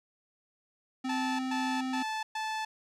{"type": "tone", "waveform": "square", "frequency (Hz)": 259.6, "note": "C4", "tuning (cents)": -13, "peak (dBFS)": -32, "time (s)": [1.04, 2.03], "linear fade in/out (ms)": 10}
{"type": "tone bursts", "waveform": "sawtooth", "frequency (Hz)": 873, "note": "A5", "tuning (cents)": -14, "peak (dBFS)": -28, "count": 4, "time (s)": [1.09, 2.65], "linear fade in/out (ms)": 5, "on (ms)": 300, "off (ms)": 120}
{"effects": ["low-pass 6000 Hz 12 dB/octave", "11-bit"]}